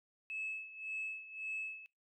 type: tone with tremolo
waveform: sine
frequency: 2598 Hz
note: E7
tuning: 26 cents flat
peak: -36 dBFS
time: 0.3-1.86 s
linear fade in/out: 0 ms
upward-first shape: sine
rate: 1.8 Hz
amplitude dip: 80%
effects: noise-tail reverb RT60 0.2 s tail -22 dB re dry + tanh soft clip ceiling -33 dBFS